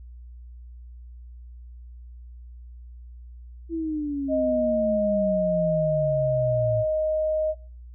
sine exponential sweep, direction down, 335.3 to 110.1 Hz, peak -25 dBFS, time 3.69-6.85 s, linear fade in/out 50 ms
sine tone, 622.3 Hz, D#5, in tune, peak -21 dBFS, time 4.28-7.55 s, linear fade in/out 50 ms
effects noise-tail reverb RT60 0.4 s tail -22 dB re dry + added 60 Hz sine -40 dBFS peak until 7.94 s

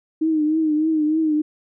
sine tone with vibrato, 311.1 Hz, D#4, in tune, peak -16 dBFS, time 0.21-1.42 s, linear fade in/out 10 ms, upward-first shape triangle, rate 3.3 Hz, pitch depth 68 cents each way, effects none

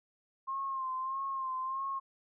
sine tone with vibrato, 1062 Hz, C6, 25 cents sharp, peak -33 dBFS, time 0.47-2 s, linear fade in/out 20 ms, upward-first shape sine, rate 1.6 Hz, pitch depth 45 cents each way, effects none

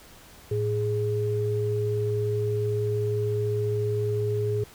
sine tone pair together, 110 / 416.6 Hz, A2 / G#4, 0 / +5 cents, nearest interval octave + major seventh, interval 2305 cents, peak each -26 dBFS, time 0.51-4.64 s, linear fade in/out 5 ms, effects pink hiss -50 dBFS RMS until 4.74 s

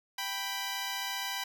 10% pulse tone pair together, 784 / 988.6 Hz, G5 / B5, 0 / +1 cents, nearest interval major third, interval 401 cents, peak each -29 / -27 dBFS, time 0.18-1.44 s, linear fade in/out 5 ms, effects none

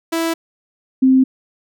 sawtooth / sine tone pair in turn, 329.6 / 261.6 Hz, E4 / C4, 0 / 0 cents, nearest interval major third, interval 400 cents, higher first, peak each -13 / -8 dBFS, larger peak second, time 0.12-0.34 / 1.02-1.24 s, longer neither, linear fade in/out 10 ms, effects none

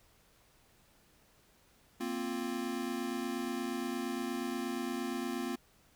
square chord, Bb suspended second, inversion none, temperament equal, 233.1 / 261.6 / 349.2 Hz, Bb3 / C4 / F4, 0 / 0 / 0 cents, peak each -40 / -39 / -40 dBFS, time 2-5.56 s, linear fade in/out 10 ms, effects pink hiss -66 dBFS RMS until 5.95 s

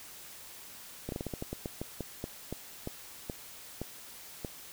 slowing click train, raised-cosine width 2 ms, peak -22 dBFS, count 17, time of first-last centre 1.09-4.448 s, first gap 32 ms, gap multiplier 1.22, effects white hiss -49 dBFS RMS until 4.72 s

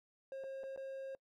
triangle tone with dropouts, 537 Hz, C5, 45 cents sharp, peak -40 dBFS, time 0.32-1.15 s, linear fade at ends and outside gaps 1 ms, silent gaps 0.438-0.441 / 0.634-0.638 / 0.762-0.775 s, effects noise-tail reverb RT60 0.1 s tail -25 dB re dry

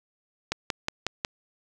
click train, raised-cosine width 0.2 ms, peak -9 dBFS, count 5, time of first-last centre 0.52-1.249 s, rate 5.49 Hz, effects none

